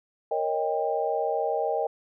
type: chord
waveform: sine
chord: Eb dominant seventh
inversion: second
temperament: equal with one note detuned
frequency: 466.2 / 554.4 / 622.3 / 795.4 Hz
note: Bb4 / Db5 / Eb5 / G5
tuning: 0 / 0 / 0 / +25 cents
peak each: -29 / -32 / -29 / -29 dBFS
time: 0.31-1.87 s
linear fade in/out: 5 ms
effects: none